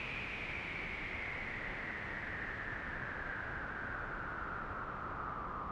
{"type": "noise with low-pass filter sweep", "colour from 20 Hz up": "pink", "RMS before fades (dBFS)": -42, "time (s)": [0, 5.71], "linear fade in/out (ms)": 0, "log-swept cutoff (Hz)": [2500, 1200], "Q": 7.4, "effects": []}